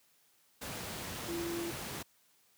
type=tone in noise; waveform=sine; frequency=339.7 Hz; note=F4; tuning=48 cents flat; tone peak=-36 dBFS; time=1.28-1.71 s; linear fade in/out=10 ms; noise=pink; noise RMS=-41 dBFS; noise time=0.61-2.03 s; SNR=+2 dB; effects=white hiss -69 dBFS RMS until 2.57 s + high-pass 80 Hz 12 dB/octave